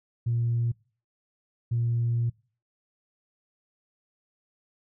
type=tone pair in turn; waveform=sine; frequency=117.7 / 117.7 Hz; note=A#2 / A#2; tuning=+17 / +17 cents; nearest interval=unison; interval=0 cents; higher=neither; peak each=-22 dBFS; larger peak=neither; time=0.26-0.72 / 1.71-2.3 s; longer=second; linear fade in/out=10 ms; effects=noise-tail reverb RT60 0.4 s tail -24 dB re dry + tanh soft clip ceiling -19 dBFS